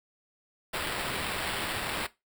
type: noise with sample-and-hold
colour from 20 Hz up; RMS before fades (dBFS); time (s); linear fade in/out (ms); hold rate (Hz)
white; -33; 0.73-2.07; 10; 6300
effects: noise-tail reverb RT60 0.2 s tail -17 dB re dry